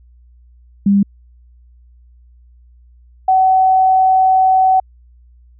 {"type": "tone pair in turn", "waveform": "sine", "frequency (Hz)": [200, 755.1], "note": ["G3", "F#5"], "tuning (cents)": [35, 35], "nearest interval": "octave + major seventh", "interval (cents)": 2300, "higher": "second", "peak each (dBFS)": -8, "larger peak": "neither", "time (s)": [[0.86, 1.03], [3.28, 4.8]], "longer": "second", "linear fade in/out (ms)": 5, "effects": ["added 60 Hz sine -43 dBFS peak until 5.59 s"]}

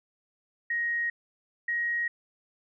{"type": "tone pair in turn", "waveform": "sine", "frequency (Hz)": [1879, 1887.6], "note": ["A#6", "A#6"], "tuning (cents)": [13, 21], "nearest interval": "unison", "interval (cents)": 8, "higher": "second", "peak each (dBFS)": -26, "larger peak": "neither", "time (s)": [[0.7, 1.1], [1.68, 2.08]], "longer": "neither", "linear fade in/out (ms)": 5, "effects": []}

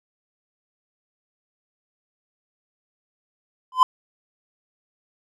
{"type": "tone with exponential growth", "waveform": "triangle", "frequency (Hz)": 1021, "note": "C6", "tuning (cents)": -43, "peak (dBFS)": -4, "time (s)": [3.72, 3.83], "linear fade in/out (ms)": 2, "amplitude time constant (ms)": 23, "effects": []}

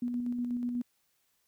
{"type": "tone with tremolo", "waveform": "sine", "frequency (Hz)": 243.2, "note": "B3", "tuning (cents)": -26, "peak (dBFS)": -29, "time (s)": [0.02, 0.82], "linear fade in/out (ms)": 5, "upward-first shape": "square", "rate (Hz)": 8.2, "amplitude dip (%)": 30, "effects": ["white hiss -74 dBFS RMS until 1.47 s"]}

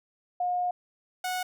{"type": "tone pair in turn", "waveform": ["sine", "sawtooth"], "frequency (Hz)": [717, 733.8], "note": ["F5", "F#5"], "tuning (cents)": [45, -15], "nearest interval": "unison", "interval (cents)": 40, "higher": "second", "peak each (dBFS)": -25, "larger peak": "neither", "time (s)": [[0.4, 0.71], [1.24, 1.43]], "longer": "first", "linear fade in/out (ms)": 5, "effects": []}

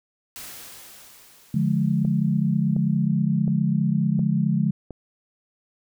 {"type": "noise with exponential decay", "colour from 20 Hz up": "white", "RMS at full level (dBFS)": -37, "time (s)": [0.36, 3.08], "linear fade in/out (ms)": 0, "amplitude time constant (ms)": 590}
{"type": "chord", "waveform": "sine", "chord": "D diminished", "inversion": "none", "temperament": "just", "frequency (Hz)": [146.83, 176.2, 211.4], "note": ["D3", "F3", "Ab3"], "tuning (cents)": [0, 16, 31], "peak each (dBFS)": -23, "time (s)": [1.54, 4.71], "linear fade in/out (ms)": 5}
{"type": "click train", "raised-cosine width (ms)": 2, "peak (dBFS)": -22, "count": 5, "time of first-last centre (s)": [2.05, 4.907], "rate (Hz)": 1.4}
{"effects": []}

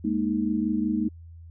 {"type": "chord", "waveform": "sine", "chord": "Ab suspended second", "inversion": "none", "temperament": "equal", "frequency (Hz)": [207.7, 233.1, 311.1], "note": ["Ab3", "Bb3", "Eb4"], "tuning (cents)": [0, 0, 0], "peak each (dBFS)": -27, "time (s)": [0.04, 1.09], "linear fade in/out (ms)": 10, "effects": ["added 83 Hz sine -42 dBFS peak until 1.5 s"]}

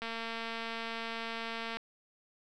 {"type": "click train", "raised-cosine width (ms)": 0.3, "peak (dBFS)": -23, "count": 400, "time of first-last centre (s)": [0.02, 1.77], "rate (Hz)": 228, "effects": []}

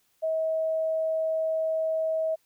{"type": "tone", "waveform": "sine", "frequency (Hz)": 640, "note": "D#5", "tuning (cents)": 49, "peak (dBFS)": -24, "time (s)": [0.22, 2.36], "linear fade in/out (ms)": 20, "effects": ["white hiss -69 dBFS RMS until 2.45 s"]}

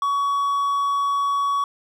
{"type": "tone", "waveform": "triangle", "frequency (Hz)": 1125, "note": "C#6", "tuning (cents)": 25, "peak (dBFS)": -17, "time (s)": [0.02, 1.64], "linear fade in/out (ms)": 2, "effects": []}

